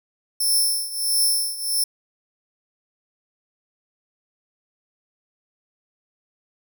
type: tone with tremolo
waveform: 5% pulse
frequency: 5350 Hz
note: E8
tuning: 25 cents sharp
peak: -10 dBFS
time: 0.4-1.84 s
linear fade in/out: 5 ms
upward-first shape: triangle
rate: 1.5 Hz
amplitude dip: 85%
effects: none